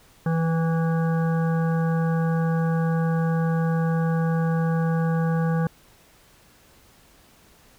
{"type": "harmonic tone with a mistuned harmonic", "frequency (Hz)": 163.5, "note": "E3", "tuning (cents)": -14, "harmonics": [1, 3, 5, 7, 9, 10], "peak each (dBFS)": [-20, -30, -34, -37, -39, -40], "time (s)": [0.26, 5.67], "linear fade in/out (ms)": 2, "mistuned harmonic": 3, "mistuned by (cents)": 16, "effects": ["pink hiss -55 dBFS RMS until 7.78 s"]}